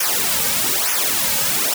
white noise with flanger, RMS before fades -19 dBFS, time 0-1.74 s, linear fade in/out 5 ms, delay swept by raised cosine 0.24 to 2.94 ms, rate 1.1 Hz, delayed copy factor -0.8, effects none

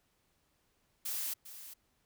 blue noise with echo, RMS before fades -37 dBFS, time 1.05-1.34 s, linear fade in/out 10 ms, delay 400 ms, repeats 1, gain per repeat -12 dB, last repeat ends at 1.74 s, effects pink hiss -75 dBFS RMS until 2.05 s

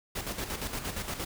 pink noise with tremolo, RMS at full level -34 dBFS, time 0.15-1.25 s, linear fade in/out 10 ms, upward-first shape square, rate 8.6 Hz, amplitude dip 55%, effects none

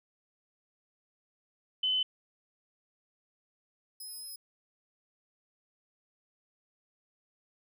sine / 10% pulse tone pair in turn, 3032 / 5099 Hz, F#7 / D#8, +42 / +42 cents, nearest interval major sixth, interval 900 cents, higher second, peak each -26 / -36 dBFS, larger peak first, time 1.83-2.03 / 4-4.36 s, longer second, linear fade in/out 5 ms, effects none

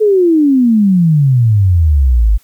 sine exponential sweep, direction down, 440 to 49 Hz, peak -6 dBFS, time 0-2.38 s, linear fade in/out 20 ms, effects white hiss -51 dBFS RMS until 2.43 s

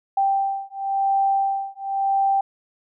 sine beating tone pair, 784 / 784.95 Hz, G5 / G5, 0 / +2 cents, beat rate 0.95 Hz, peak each -22 dBFS, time 0.17-2.41 s, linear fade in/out 5 ms, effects none

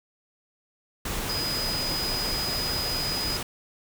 sine tone in noise, 4972 Hz, D#8, 2 cents flat, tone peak -28 dBFS, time 1.29-3.37 s, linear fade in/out 5 ms, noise pink, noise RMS -31 dBFS, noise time 1.05-3.43 s, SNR 0 dB, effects none

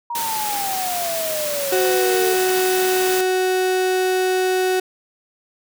sine exponential sweep, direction down, 956 to 439.8 Hz, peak -23 dBFS, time 0.1-2.34 s, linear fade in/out 5 ms
white high-pass noise, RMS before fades -26 dBFS, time 0.15-3.21 s, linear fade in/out 2 ms, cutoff 120 Hz, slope 12 dB/octave
35% pulse tone, 371.4 Hz, F#4, 7 cents sharp, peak -15 dBFS, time 1.72-4.8 s, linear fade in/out 5 ms
effects none

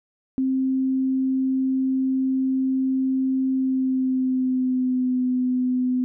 sine tone with pitch glide, 263.1 to 252.5 Hz, C4 to B3, +10 to +39 cents, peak -19 dBFS, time 0.38-6.04 s, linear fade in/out 0 ms, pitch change -71 cents, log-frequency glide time 3.52-5.23 s, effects none

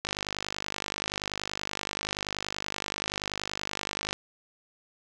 click train, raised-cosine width 0.2 ms, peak -13 dBFS, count 207, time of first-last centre 0.05-4.129 s, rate 50.5 Hz, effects none

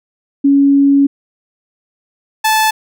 sine / sawtooth tone pair in turn, 279.3 / 872.2 Hz, C#4 / A5, +13 / -15 cents, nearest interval octave + minor sixth, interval 1972 cents, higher second, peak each -6 dBFS, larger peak neither, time 0.44-1.07 / 2.44-2.71 s, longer first, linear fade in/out 10 ms, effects none

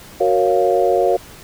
sine chord, Gb major seventh, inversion none, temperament equal, 370 / 466.2 / 554.4 / 698.5 Hz, Gb4 / Bb4 / Db5 / F5, 0 / 0 / 0 / 0 cents, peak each -18 dBFS, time 0.2-1.17 s, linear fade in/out 10 ms, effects pink hiss -40 dBFS RMS until 1.43 s

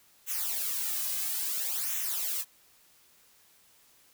blue noise with flanger, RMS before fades -32 dBFS, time 0.26-2.45 s, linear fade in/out 50 ms, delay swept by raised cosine 0.21 to 2.21 ms, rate 0.59 Hz, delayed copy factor -0.75, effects white hiss -62 dBFS RMS until 4.13 s

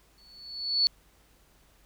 sine tone with exponential growth, 4435 Hz, C#8, in tune, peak -18 dBFS, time 0.18-0.87 s, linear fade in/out 0 ms, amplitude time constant 150 ms, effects added 50 Hz sine -63 dBFS peak until 1.85 s + pink hiss -63 dBFS RMS until 1.85 s

